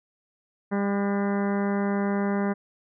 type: harmonic tone with a mistuned harmonic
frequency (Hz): 200.2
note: G3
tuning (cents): +37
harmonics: 1 / 2 / 3 / 4 / 5 / 6 / 7 / 8 / 9 / 10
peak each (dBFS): -24 / -30 / -34 / -36 / -38 / -40 / -41 / -42 / -43 / -44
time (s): 0.71-2.54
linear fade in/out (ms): 20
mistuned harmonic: 7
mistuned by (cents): +44
effects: none